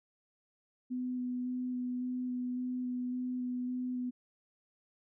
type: tone with vibrato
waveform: sine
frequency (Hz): 250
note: B3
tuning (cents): +21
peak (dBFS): -33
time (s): 0.9-4.11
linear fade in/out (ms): 20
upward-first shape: square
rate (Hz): 1.8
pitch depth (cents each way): 9
effects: none

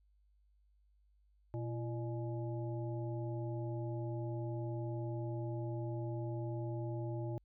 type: harmonic tone with a mistuned harmonic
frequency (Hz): 120.1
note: B2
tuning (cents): -48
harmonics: 1 / 3 / 5 / 7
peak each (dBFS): -38 / -43 / -48 / -52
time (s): 1.54-7.38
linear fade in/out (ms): 0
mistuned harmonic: 3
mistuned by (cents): -100
effects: added 50 Hz sine -67 dBFS peak until 7.44 s

